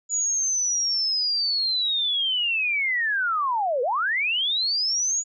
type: linear two-way sweep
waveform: sine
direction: down then up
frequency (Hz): 6910 to 466.2 to 6910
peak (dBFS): -21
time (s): 0.09-5.24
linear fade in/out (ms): 50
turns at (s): 3.82
effects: none